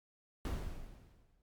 brown noise with exponential decay, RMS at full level -33 dBFS, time 0.45-1.42 s, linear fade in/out 1 ms, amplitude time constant 210 ms, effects MP3 96 kbps

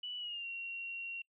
sine tone with pitch glide, 2960 to 2746 Hz, F#7 to F7, 0 to -30 cents, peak -39 dBFS, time 0.03-1.22 s, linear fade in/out 5 ms, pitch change -130 cents, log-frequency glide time 0.18-0.47 s, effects noise-tail reverb RT60 0.1 s tail -26 dB re dry

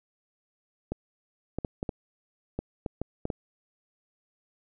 clicks, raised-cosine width 2 ms, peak -17 dBFS, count 10, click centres 0.92 / 1.586 / 1.648 / 1.829 / 1.892 / 2.59 / 2.862 / 3.016 / 3.254 / 3.302 s, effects none

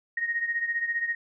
sine beating tone pair, 1864.7 / 1879.7 Hz, A#6 / A#6, 0 / +14 cents, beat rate 15 Hz, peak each -27 / -32 dBFS, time 0.17-1.15 s, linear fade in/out 5 ms, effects none

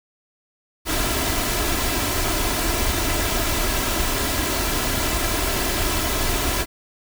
pink noise with comb filter, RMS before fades -22 dBFS, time 0.85-6.66 s, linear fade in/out 50 ms, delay 3 ms, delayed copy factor +0.55, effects none

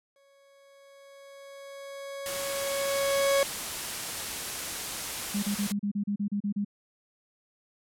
40% pulse tone with exponential growth, 554.4 Hz, C#5, in tune, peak -20 dBFS, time 0.16-3.43 s, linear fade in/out 1 ms, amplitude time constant 710 ms
white noise, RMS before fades -34 dBFS, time 2.26-5.72 s, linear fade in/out 0 ms
sine tone bursts, 203.5 Hz, G#3, 35 cents flat, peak -26 dBFS, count 11, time 5.34-6.648 s, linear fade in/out 10 ms, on 88 ms, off 34 ms
effects low-pass 12000 Hz 12 dB/octave

